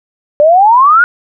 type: exponential sweep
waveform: sine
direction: up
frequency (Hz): 577 to 1480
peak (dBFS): -3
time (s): 0.4-1.04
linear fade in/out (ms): 0
effects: none